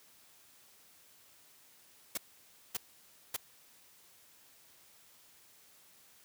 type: noise bursts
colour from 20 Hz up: white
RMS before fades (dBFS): -35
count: 3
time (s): 2.15-3.365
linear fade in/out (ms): 5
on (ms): 25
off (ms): 570
effects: white hiss -62 dBFS RMS until 6.24 s + high-pass 60 Hz 12 dB/octave